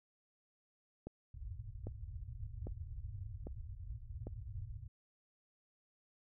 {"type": "click train", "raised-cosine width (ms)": 2, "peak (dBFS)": -31, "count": 5, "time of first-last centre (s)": [1.07, 4.27], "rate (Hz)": 1.25}
{"type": "low-pass noise", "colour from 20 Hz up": "white", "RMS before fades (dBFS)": -46, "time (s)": [1.34, 4.88], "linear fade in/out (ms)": 5, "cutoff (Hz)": 120, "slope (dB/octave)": 96}
{"effects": []}